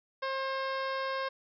harmonic tone with a mistuned harmonic, 534 Hz, C5, 35 cents sharp, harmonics 1 / 2 / 3 / 4 / 5 / 6 / 7 / 8 / 9 / 10, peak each -35 / -35 / -39 / -45 / -49 / -50 / -48 / -52 / -51 / -52 dBFS, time 0.22-1.29 s, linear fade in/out 10 ms, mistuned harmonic 10, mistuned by -17 cents, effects none

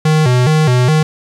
square tone with vibrato, 139.4 Hz, C#3, 10 cents sharp, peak -9 dBFS, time 0.05-1.03 s, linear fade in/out 5 ms, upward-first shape square, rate 2.4 Hz, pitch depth 190 cents each way, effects low-pass 8000 Hz 12 dB/octave + 7-bit

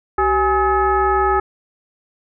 sine tone with frequency modulation, 830.6 Hz, G#5, in tune, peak -13 dBFS, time 0.18-1.4 s, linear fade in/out 5 ms, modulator 447 Hz, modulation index 1.4, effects none

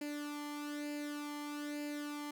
sawtooth tone with flanger, 293.7 Hz, D4, in tune, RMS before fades -42 dBFS, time 0.01-2.31 s, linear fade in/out 5 ms, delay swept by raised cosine 0.42 to 0.96 ms, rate 1.1 Hz, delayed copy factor +0.65, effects none

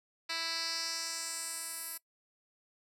10% pulse tone with band-pass filter sweep, 329.6 Hz, E4, in tune, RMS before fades -38 dBFS, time 0.29-1.98 s, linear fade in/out 10 ms, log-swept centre 3700 to 12000 Hz, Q 2.4, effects noise-tail reverb RT60 0.1 s tail -22 dB re dry

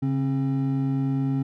triangle tone pair together, 138.59 / 268 Hz, C#3 / C4, 0 / +42 cents, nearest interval major seventh, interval 1142 cents, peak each -22 / -23 dBFS, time 0.02-1.43 s, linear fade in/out 10 ms, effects none

